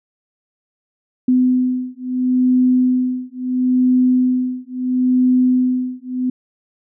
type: beating tone pair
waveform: sine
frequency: 252.7 / 253.44 Hz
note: B3 / B3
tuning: +40 / +45 cents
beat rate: 0.74 Hz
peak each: -16 dBFS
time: 1.28-6.3 s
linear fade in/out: 5 ms
effects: none